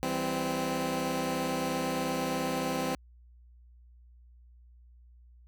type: tone cluster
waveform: 15% pulse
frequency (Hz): 165.3 / 196.8 / 259.5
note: E3 / G3 / C4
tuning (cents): +5 / +7 / -14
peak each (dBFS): -29 / -31 / -25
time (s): 0.03-2.95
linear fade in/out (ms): 0
effects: added 60 Hz sine -53 dBFS peak until 5.47 s